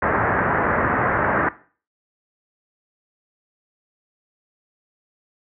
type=low-pass noise; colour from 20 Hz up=white; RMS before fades=-20 dBFS; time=0.02-1.49 s; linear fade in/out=5 ms; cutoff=1800 Hz; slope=48 dB/octave; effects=noise-tail reverb RT60 0.4 s tail -17 dB re dry + high-pass 60 Hz 12 dB/octave